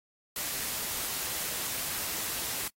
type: noise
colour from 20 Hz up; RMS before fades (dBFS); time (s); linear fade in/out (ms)
white; -34; 0.36-2.68; 2
effects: noise-tail reverb RT60 0.1 s tail -25 dB re dry + AAC 48 kbps